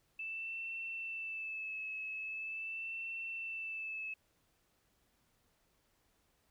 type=tone with vibrato; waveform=sine; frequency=2637 Hz; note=E7; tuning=in tune; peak=-39 dBFS; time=0.19-4.14 s; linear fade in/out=5 ms; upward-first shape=sine; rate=0.42 Hz; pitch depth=35 cents each way; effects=pink hiss -75 dBFS RMS until 6.5 s